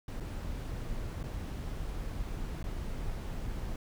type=noise with dropouts; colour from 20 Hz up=brown; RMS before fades=-37 dBFS; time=0.08-3.76 s; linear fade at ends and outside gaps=2 ms; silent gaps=0.201-0.206 / 1.23-1.238 / 2.628-2.64 s; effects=none